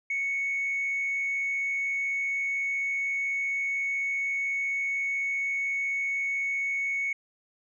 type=tone with frequency modulation; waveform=sine; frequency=2215 Hz; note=C#7; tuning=2 cents flat; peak=-25 dBFS; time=0.1-7.13 s; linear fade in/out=5 ms; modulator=75.8 Hz; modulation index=0.3; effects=tanh soft clip ceiling -23 dBFS